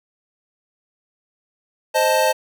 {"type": "chord", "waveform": "square", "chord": "A diminished", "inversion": "first", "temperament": "equal", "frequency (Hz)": [523.3, 622.3, 880], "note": ["C5", "Eb5", "A5"], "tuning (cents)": [0, 0, 0], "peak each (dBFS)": -20, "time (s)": [1.94, 2.33], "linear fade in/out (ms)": 20, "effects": []}